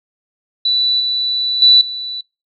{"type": "tone with level steps", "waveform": "sine", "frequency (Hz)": 3965, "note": "B7", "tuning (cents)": 6, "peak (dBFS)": [-12, -15, -5, -22], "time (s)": [0.65, 2.21], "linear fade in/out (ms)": 5, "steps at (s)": [1, 1.62, 1.81], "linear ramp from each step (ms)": 2, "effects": ["noise-tail reverb RT60 0.3 s tail -26 dB re dry"]}